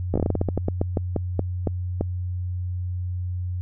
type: slowing click train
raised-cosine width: 2 ms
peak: -9 dBFS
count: 18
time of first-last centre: 0.14-2.01 s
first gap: 16 ms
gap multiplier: 1.21
effects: added 90 Hz sine -25 dBFS peak until 3.61 s